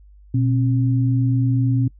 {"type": "tone pair together", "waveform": "sine", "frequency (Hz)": [121.4, 269.1], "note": ["B2", "C4"], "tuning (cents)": [-29, 49], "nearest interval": "octave + major second", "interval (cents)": 1378, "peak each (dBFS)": [-16, -22], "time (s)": [0.34, 1.88], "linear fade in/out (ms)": 5, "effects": ["noise-tail reverb RT60 0.1 s tail -24 dB re dry", "added 50 Hz sine -44 dBFS peak until 1.99 s"]}